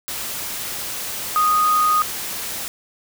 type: tone in noise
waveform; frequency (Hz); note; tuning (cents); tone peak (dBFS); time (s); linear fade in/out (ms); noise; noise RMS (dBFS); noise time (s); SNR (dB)
sine; 1242; D#6; -3; -14; 1.36-2.02; 0; white; -28; 0.08-2.68; +11
effects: none